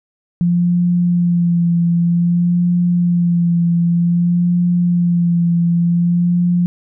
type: tone with vibrato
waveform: sine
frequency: 173.2 Hz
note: F3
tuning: 14 cents flat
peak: -11 dBFS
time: 0.41-6.66 s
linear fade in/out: 0 ms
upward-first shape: sine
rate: 0.53 Hz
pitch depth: 25 cents each way
effects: none

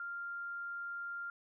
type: tone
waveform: sine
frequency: 1395 Hz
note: F6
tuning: 2 cents flat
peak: -39 dBFS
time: 0-1.3 s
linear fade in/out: 2 ms
effects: none

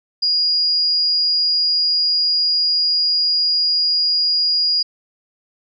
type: tone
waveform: sine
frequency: 4867 Hz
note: D#8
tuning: 39 cents flat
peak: -14 dBFS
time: 0.22-4.83 s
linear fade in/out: 10 ms
effects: none

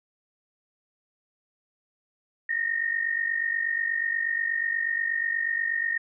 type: tone pair together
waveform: sine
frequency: 1834.7 / 1883 Hz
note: A#6 / A#6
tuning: -28 / +17 cents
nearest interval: unison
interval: 45 cents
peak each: -26 / -29 dBFS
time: 2.49-5.98 s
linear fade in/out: 5 ms
effects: none

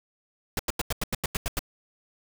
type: noise bursts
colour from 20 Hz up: pink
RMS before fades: -27 dBFS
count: 10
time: 0.57-1.592 s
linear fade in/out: 2 ms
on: 23 ms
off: 88 ms
effects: none

